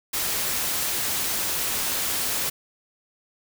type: noise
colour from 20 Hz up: white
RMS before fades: -26 dBFS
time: 0.13-2.5 s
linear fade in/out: 10 ms
effects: none